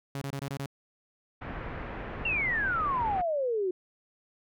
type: tone bursts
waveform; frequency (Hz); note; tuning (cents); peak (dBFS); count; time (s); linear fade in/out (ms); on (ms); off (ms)
sawtooth; 138.59; C#3; 0; -29; 6; 0.15-0.661; 2; 66; 23
type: low-pass noise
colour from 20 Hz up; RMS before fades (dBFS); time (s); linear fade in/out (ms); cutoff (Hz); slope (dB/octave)
pink; -38; 1.41-3.22; 10; 2200; 24
type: exponential sweep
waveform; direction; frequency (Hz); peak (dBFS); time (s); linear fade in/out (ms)
sine; down; 2794 to 355.2; -26; 2.25-3.71; 5
effects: none